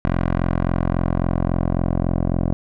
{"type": "tone with low-pass filter sweep", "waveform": "10% pulse", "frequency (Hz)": 43.65, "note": "F1", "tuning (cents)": 0, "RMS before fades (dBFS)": -20, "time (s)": [0.05, 2.53], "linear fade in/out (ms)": 0, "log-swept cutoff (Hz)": [1700, 600], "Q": 0.93, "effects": []}